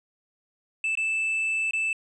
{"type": "tone with dropouts", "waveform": "triangle", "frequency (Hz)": 2637, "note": "E7", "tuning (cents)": 0, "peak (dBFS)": -22, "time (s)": [0.84, 1.93], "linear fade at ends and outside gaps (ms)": 2, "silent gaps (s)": [[0.953, 0.973], [1.71, 1.734]], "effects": ["resampled to 24000 Hz"]}